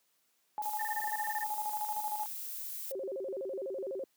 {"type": "tone with tremolo", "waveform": "sine", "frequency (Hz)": 846, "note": "G#5", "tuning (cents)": 32, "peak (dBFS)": -32, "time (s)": [0.58, 2.26], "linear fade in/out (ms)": 0, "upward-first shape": "square", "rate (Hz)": 13, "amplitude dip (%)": 60}
{"type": "noise", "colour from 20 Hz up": "violet", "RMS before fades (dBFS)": -41, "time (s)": [0.62, 2.92], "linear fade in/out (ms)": 5}
{"type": "tone bursts", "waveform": "sine", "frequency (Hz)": 1802, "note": "A6", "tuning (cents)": 41, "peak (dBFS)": -36, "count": 12, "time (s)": [0.79, 1.44], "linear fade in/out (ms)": 5, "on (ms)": 34, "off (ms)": 22}
{"type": "tone with vibrato", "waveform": "sine", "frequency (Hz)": 454.6, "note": "A#4", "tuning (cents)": -43, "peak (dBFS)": -35, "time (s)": [2.91, 4.04], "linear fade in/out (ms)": 2, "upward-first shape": "square", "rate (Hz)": 12, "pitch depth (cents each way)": 290}
{"effects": ["white hiss -74 dBFS RMS until 4.16 s", "high-pass 150 Hz 12 dB/octave"]}